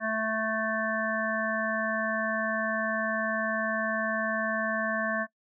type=harmonic tone; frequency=220 Hz; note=A3; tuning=in tune; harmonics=1 / 3 / 5 / 7 / 8; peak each=-34 / -31 / -35 / -34 / -32 dBFS; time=0-5.27 s; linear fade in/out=50 ms; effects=noise-tail reverb RT60 0.1 s tail -22 dB re dry